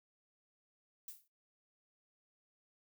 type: noise with exponential decay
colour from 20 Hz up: violet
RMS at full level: -44 dBFS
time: 1.08-1.28 s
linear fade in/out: 2 ms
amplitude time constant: 43 ms
effects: noise-tail reverb RT60 0.3 s tail -26 dB re dry